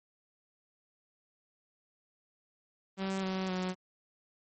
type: tone with pitch steps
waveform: sawtooth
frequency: 192.3 / 188.7 / 184.2 Hz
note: G3 / F#3 / F#3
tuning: -33 / +34 / -7 cents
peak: -28 dBFS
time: 2.97-3.75 s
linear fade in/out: 50 ms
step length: 260 ms
effects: MP3 32 kbps